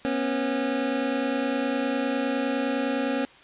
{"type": "tone pair together", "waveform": "25% pulse", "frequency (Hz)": [243.1, 272.9], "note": ["B3", "C#4"], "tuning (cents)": [-27, -27], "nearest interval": "major second", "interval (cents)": 200, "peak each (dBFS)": [-25, -22], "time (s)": [0.05, 3.25], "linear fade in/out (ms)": 0, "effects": ["white hiss -51 dBFS RMS until 3.43 s", "resampled to 8000 Hz"]}